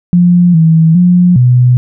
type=tone with pitch steps; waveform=sine; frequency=176.1 / 161.8 / 178.1 / 124.4 Hz; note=F3 / E3 / F3 / B2; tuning=+15 / -32 / +34 / +13 cents; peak=-3 dBFS; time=0.13-1.77 s; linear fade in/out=0 ms; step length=410 ms; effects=none